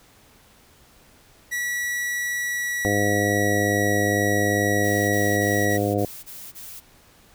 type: tone with pitch glide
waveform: 45% pulse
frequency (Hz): 1939 to 1925.6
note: B6 to B6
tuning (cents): -32 to -44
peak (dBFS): -24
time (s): 1.51-5.78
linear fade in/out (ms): 20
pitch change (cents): -12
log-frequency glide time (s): 2.35-3.97
type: harmonic tone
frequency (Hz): 102.3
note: G#2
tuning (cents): -26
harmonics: 1 / 2 / 3 / 4 / 5 / 6 / 7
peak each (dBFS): -26 / -29 / -26 / -28 / -26 / -31 / -29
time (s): 2.85-6.05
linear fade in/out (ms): 0
type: noise bursts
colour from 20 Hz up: blue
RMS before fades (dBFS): -39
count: 7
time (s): 4.83-6.806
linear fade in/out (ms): 20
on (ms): 260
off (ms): 26
effects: pink hiss -54 dBFS RMS until 7.34 s